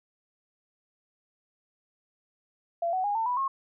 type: tone with pitch steps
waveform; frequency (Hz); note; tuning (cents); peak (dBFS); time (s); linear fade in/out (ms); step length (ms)
sine; 681 / 746.9 / 819.3 / 898.6 / 985.6 / 1081; F5 / F#5 / G#5 / A5 / B5 / C#6; -44 / +16 / -24 / +36 / -4 / -44; -25; 2.82-3.48; 5; 110
effects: none